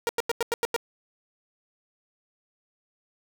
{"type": "tone bursts", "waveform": "sawtooth", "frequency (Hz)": 468.1, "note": "A#4", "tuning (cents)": 7, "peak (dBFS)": -19, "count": 7, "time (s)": [0.07, 0.763], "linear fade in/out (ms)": 0, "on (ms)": 21, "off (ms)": 91, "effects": []}